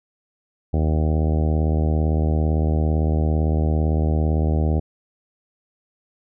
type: harmonic tone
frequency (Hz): 77.78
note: D#2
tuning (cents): 0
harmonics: 1 / 2 / 3 / 4 / 5 / 6 / 7 / 8 / 9 / 10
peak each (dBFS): -18 / -24 / -28 / -30 / -32 / -34 / -35 / -36 / -37 / -38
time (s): 0.73-4.8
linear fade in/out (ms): 10
effects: none